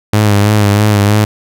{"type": "tone with vibrato", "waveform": "sawtooth", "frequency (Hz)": 103.83, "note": "G#2", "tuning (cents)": 0, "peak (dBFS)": -3, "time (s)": [0.13, 1.25], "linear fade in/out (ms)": 5, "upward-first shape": "sine", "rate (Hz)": 3.1, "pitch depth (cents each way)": 46, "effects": []}